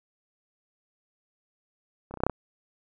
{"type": "clicks", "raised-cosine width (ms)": 1, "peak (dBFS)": [-30, -21, -26, -21, -6, -7, -15], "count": 7, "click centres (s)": [2.11, 2.14, 2.173, 2.204, 2.236, 2.266, 2.297], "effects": []}